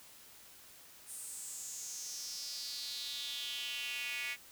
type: tone with high-pass filter sweep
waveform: square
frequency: 130.5 Hz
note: C3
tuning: 4 cents flat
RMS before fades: -42 dBFS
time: 1.06-4.37 s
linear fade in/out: 50 ms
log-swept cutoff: 9300 to 2200 Hz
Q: 4.8
effects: white hiss -57 dBFS RMS until 4.51 s